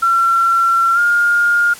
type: tone with pitch glide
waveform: sine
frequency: 1359 to 1415.1 Hz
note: F6 to F6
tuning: -48 to +22 cents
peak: -10 dBFS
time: 0.02-1.74 s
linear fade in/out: 10 ms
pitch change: +70 cents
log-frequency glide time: 0.94-0.99 s
effects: white hiss -35 dBFS RMS until 1.79 s + low-pass 12000 Hz 12 dB/octave